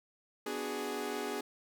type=chord; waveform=sawtooth; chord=G# half-diminished seventh; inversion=first; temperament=equal; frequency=246.9 / 293.7 / 370 / 415.3 Hz; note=B3 / D4 / F#4 / G#4; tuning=0 / 0 / 0 / 0 cents; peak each=-39 / -39 / -39 / -34 dBFS; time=0.46-1.41 s; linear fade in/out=5 ms; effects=none